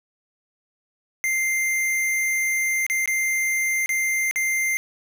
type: tone with dropouts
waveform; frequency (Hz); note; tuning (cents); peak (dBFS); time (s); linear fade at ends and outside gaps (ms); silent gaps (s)
square; 2093; C7; 0; -21; 1.24-4.77; 0; 2.865-2.899 / 3.058-3.076 / 3.86-3.892 / 4.311-4.359
effects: none